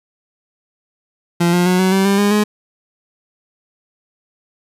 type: tone with pitch steps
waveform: 30% pulse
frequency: 172 / 176.94 / 182.02 / 187.24 / 192.62 / 198.15 / 203.8 / 209.7 Hz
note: F3 / F3 / F#3 / F#3 / G3 / G3 / G#3 / G#3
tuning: -26 / +23 / -28 / +21 / -30 / +19 / -32 / +17 cents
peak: -9 dBFS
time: 1.4-2.44 s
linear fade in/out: 10 ms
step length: 130 ms
effects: resampled to 32000 Hz